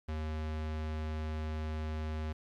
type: tone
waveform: square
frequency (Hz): 77.78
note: D#2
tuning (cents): 0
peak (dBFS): -35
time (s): 0.08-2.33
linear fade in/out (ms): 10
effects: low-pass 4000 Hz 12 dB/octave + 11-bit